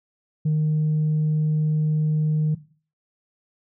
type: tone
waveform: sine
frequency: 153.9 Hz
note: D#3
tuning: 19 cents flat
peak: -16 dBFS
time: 0.45-2.55 s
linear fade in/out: 10 ms
effects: noise-tail reverb RT60 0.4 s tail -17 dB re dry + tanh soft clip ceiling -16 dBFS